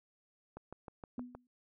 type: click train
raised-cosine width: 1 ms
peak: -32 dBFS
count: 6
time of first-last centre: 0.57-1.35 s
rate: 6.41 Hz
type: tone with exponential decay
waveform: sine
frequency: 246.9 Hz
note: B3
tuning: in tune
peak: -36 dBFS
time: 1.18-1.47 s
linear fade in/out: 2 ms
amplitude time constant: 63 ms
effects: none